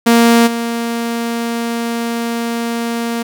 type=tone with level steps; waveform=sawtooth; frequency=233.1 Hz; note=A#3; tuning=in tune; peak=-3 / -13 dBFS; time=0.06-3.23 s; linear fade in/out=10 ms; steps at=0.46 s; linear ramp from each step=20 ms; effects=none